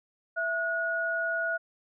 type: tone pair together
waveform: sine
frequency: 662.7 / 1452 Hz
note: E5 / F#6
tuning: +9 / -33 cents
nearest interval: octave + major second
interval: 1358 cents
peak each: -32 / -28 dBFS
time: 0.36-1.58 s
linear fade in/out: 20 ms
effects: none